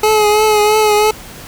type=tone with vibrato; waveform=25% pulse; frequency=425.3 Hz; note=G#4; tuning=41 cents sharp; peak=-5 dBFS; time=0.03-1.11 s; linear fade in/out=5 ms; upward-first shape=triangle; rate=3 Hz; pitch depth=39 cents each way; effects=pink hiss -33 dBFS RMS until 1.47 s